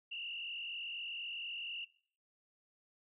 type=tone with frequency modulation; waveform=sine; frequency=2800 Hz; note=F7; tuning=4 cents sharp; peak=-40 dBFS; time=0.11-1.85 s; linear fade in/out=10 ms; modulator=44.1 Hz; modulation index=2.3; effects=noise-tail reverb RT60 0.5 s tail -20 dB re dry